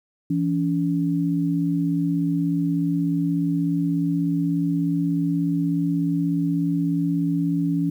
sine tone pair together, 167.3 / 283.9 Hz, E3 / C#4, +26 / +41 cents, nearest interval major sixth, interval 915 cents, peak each -22 dBFS, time 0.3-7.9 s, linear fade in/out 5 ms, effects 9-bit

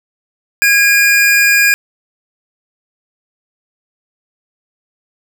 square tone pair together, 1641.9 / 2416 Hz, G#6 / D7, -20 / +48 cents, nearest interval perfect fifth, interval 668 cents, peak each -11 dBFS, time 0.62-1.74 s, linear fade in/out 0 ms, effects none

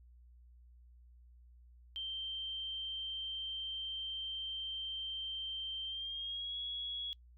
sine tone with pitch glide, 3136 to 3342 Hz, G7 to G#7, 0 to +10 cents, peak -38 dBFS, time 1.96-7.13 s, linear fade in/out 0 ms, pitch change +110 cents, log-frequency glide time 5.85-6.57 s, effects noise-tail reverb RT60 0.1 s tail -24 dB re dry + added 60 Hz sine -57 dBFS peak until 7.37 s

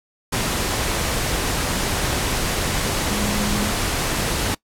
sine tone in noise, 207 Hz, G#3, 5 cents flat, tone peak -24 dBFS, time 3.1-3.71 s, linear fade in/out 10 ms, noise pink, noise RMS -22 dBFS, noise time 0.32-4.55 s, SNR -5 dB, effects noise-tail reverb RT60 0.1 s tail -22 dB re dry + low-pass 12000 Hz 12 dB/octave

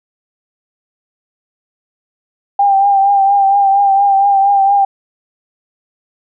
sine tone with vibrato, 793 Hz, G5, 20 cents sharp, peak -7 dBFS, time 2.59-4.85 s, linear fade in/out 5 ms, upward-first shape triangle, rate 4.3 Hz, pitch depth 41 cents each way, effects none

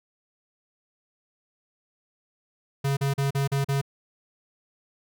square tone bursts, 138.59 Hz, C#3, in tune, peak -23 dBFS, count 6, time 2.84-3.815 s, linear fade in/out 10 ms, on 130 ms, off 39 ms, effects none

